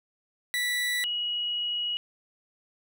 30% pulse / sine tone pair in turn, 1961 / 2907 Hz, B6 / F#7, -13 / -31 cents, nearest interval perfect fifth, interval 682 cents, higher second, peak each -23 / -27 dBFS, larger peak first, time 0.54-1.04 / 1.04-1.97 s, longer second, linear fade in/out 0 ms, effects none

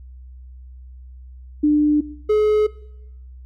sine / triangle tone pair in turn, 298.3 / 425.1 Hz, D4 / G#4, +27 / +40 cents, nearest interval tritone, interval 613 cents, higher second, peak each -12 / -11 dBFS, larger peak second, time 1.63-2.01 / 2.29-2.67 s, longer neither, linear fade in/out 10 ms, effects noise-tail reverb RT60 0.9 s tail -21 dB re dry + added 63 Hz sine -37 dBFS peak until 3.45 s

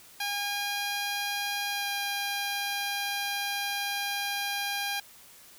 10% pulse tone with pitch glide, 812 to 806.4 Hz, G#5 to G5, -39 to +49 cents, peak -21 dBFS, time 0.2-5 s, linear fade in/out 5 ms, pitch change -12 cents, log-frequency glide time 1.7-1.88 s, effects white hiss -53 dBFS RMS until 5.58 s

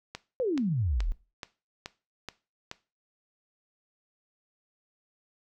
click train, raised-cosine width 0.2 ms, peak -19 dBFS, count 7, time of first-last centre 0.15-2.714 s, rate 2.34 Hz
sine exponential sweep, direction down, 540 to 33.31 Hz, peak -25 dBFS, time 0.4-1.12 s, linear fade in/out 0 ms
effects noise-tail reverb RT60 0.3 s tail -17 dB re dry

